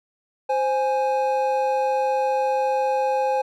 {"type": "tone pair together", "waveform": "triangle", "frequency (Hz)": [523.2, 830.6], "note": ["C5", "G#5"], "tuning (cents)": [0, 0], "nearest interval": "minor sixth", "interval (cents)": 800, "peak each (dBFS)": -20, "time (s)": [0.49, 3.42], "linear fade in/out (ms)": 10, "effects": []}